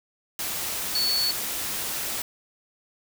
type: tone in noise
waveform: sine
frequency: 4435 Hz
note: C#8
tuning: in tune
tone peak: -22 dBFS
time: 0.95-1.31 s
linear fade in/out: 2 ms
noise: white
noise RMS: -30 dBFS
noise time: 0.39-2.22 s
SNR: +5 dB
effects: none